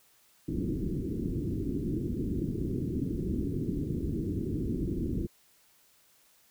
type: low-pass noise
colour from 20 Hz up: white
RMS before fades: -32 dBFS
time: 0.48-5.27 s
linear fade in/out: 10 ms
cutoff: 360 Hz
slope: 48 dB/octave
effects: white hiss -64 dBFS RMS until 6.5 s